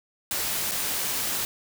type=noise with dropouts; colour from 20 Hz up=white; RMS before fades=-28 dBFS; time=0.31-1.45 s; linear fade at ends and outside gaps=1 ms; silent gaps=0.712-0.717 s; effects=none